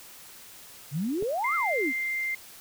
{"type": "exponential two-way sweep", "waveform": "sine", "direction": "up then down", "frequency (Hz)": [130.81, 1396.9, 234.6], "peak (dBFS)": -26, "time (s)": [0.91, 1.93], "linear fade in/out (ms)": 50, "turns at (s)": 1.55}
{"type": "clicks", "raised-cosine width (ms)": 2, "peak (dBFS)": [-24, -33], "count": 2, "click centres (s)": [1.225, 1.232]}
{"type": "tone", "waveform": "sine", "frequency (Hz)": 2093, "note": "C7", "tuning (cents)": 0, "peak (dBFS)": -27, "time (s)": [1.44, 2.35], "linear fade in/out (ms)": 5}
{"effects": ["white hiss -48 dBFS RMS until 2.6 s"]}